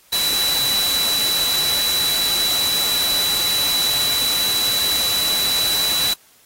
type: tone in noise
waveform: sine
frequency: 3951 Hz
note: B7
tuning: in tune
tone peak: -18 dBFS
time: 0.12-6.14 s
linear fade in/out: 10 ms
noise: white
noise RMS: -23 dBFS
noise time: 0.12-6.14 s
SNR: +2 dB
effects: white hiss -53 dBFS RMS until 6.45 s + AAC 48 kbps